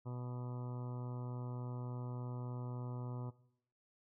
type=harmonic tone; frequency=123.47 Hz; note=B2; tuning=in tune; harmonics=1 / 2 / 3 / 4 / 5 / 6 / 7 / 8 / 9 / 10; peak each=-41 / -50 / -53 / -55 / -58 / -62 / -60 / -58 / -63 / -62 dBFS; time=0.05-3.31 s; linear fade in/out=20 ms; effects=noise-tail reverb RT60 0.7 s tail -19 dB re dry